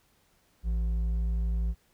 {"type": "tone with hard clipping", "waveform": "sine", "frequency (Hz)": 56.2, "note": "A1", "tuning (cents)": 37, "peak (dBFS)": -27, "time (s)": [0.63, 1.75], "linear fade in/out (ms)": 50, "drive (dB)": 5, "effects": ["pink hiss -67 dBFS RMS until 1.93 s"]}